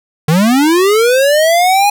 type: linear sweep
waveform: square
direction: up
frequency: 146.83 to 830.6 Hz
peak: -8 dBFS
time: 0.28-1.9 s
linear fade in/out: 5 ms
effects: none